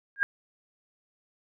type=tone with exponential growth; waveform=sine; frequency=1621 Hz; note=G#6; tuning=42 cents flat; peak=-16 dBFS; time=0.16-0.23 s; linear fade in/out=0 ms; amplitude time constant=15 ms; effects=none